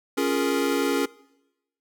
square chord, Bb minor seventh, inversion first, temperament equal, 277.2 / 349.2 / 415.3 / 466.2 Hz, Db4 / F4 / Ab4 / Bb4, 0 / 0 / 0 / 0 cents, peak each -26 / -30 / -28 / -29 dBFS, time 0.17-1.06 s, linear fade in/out 10 ms, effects noise-tail reverb RT60 0.9 s tail -22 dB re dry

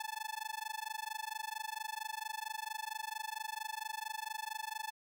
sawtooth tone with amplitude modulation, 870 Hz, A5, 20 cents flat, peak -32 dBFS, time 0-4.91 s, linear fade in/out 5 ms, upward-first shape sine, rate 24.4 Hz, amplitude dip 100%, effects none

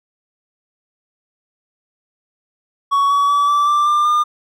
triangle tone with pitch steps, 1119 / 1133.3 / 1147.8 / 1162.5 / 1177.4 / 1192.4 / 1207.7 Hz, C#6 / C#6 / D6 / D6 / D6 / D6 / D6, +16 / +38 / -40 / -18 / +4 / +26 / +48 cents, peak -10 dBFS, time 2.91-4.24 s, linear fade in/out 20 ms, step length 190 ms, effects none

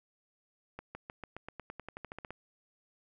accelerating click train, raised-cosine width 0.5 ms, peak -27 dBFS, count 16, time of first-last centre 0.79-2.306 s, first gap 160 ms, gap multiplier 0.93, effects none

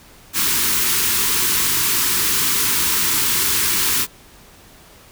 white band-stop noise, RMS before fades -18 dBFS, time 0.33-4.07 s, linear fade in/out 50 ms, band 450 to 890 Hz, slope 96 dB/octave, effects pink hiss -46 dBFS RMS until 5.11 s

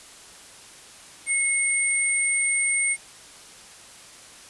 sine tone pair together, 2182 / 8753 Hz, C#7 / C#9, -28 / -23 cents, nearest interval 2 octaves, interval 2405 cents, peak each -23 dBFS, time 1.26-2.97 s, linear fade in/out 50 ms, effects white hiss -46 dBFS RMS until 4.49 s + resampled to 24000 Hz

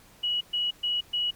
sine tone bursts, 2925 Hz, F#7, 21 cents flat, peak -24 dBFS, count 4, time 0.23-1.31 s, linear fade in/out 10 ms, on 180 ms, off 120 ms, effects pink hiss -55 dBFS RMS until 1.35 s + MP3 96 kbps

